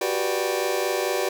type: chord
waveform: sawtooth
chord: G major seventh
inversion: third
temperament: just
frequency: 367.5 / 392 / 490 / 588 Hz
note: F#4 / G4 / B4 / D5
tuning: -12 / 0 / -14 / +2 cents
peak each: -24 dBFS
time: 0.01-1.29 s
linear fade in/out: 5 ms
effects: none